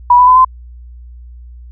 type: tone with pitch steps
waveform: sine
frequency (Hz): 976 / 993.6 / 1011.6 / 1029.9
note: B5 / B5 / B5 / C6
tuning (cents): -21 / +10 / +41 / -28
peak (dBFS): -3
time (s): 0.1-0.448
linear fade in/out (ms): 5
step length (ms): 87
effects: added 60 Hz sine -31 dBFS peak until 1.71 s